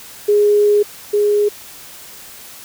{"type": "tone pair in turn", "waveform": "sine", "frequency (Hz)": [414.4, 414.4], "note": ["G#4", "G#4"], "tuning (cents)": [-4, -4], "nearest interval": "unison", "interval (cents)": 0, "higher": "neither", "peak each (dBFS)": [-9, -11], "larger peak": "first", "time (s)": [[0.28, 0.83], [1.13, 1.49]], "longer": "first", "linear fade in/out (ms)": 10, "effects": ["white hiss -37 dBFS RMS until 2.64 s"]}